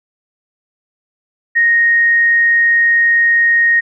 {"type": "tone", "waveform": "sine", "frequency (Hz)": 1864.7, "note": "A#6", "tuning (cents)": 0, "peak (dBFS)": -8, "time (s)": [1.55, 3.81], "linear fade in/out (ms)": 20, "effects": []}